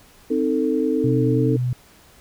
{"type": "chord", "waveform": "sine", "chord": "A diminished", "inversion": "first", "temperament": "equal with one note detuned", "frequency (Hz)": [261.6, 311.1, 445.4], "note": ["C4", "Eb4", "A4"], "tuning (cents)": [0, 0, 21], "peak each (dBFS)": -22, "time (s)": [0.3, 1.57], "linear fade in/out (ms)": 10}
{"type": "tone with vibrato", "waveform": "sine", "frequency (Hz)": 125.5, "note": "B2", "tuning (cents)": 28, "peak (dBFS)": -19, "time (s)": [1.04, 1.73], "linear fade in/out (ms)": 2, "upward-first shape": "square", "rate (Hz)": 2.9, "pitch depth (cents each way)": 16}
{"effects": ["pink hiss -51 dBFS RMS until 2.2 s"]}